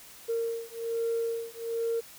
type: beating tone pair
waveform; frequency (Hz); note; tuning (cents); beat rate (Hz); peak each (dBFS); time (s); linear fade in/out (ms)
sine; 460 / 461.2; A#4 / A#4; -23 / -19; 1.2; -31; 0.28-2.01; 20
effects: tanh soft clip ceiling -22 dBFS + white hiss -50 dBFS RMS until 2.18 s